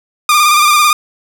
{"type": "tone with vibrato", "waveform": "sawtooth", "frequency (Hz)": 1200, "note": "D6", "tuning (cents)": 37, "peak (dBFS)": -3, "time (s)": [0.29, 0.93], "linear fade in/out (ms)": 2, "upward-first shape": "square", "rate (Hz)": 18, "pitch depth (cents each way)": 32, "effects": []}